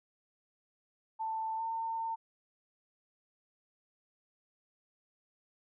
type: tone with pitch glide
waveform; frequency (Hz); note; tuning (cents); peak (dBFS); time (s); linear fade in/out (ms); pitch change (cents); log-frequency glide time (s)
sine; 887 to 904.6; A5 to A5; +14 to +48; -33; 1.19-2.16; 20; +34; 1.57-1.63
effects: none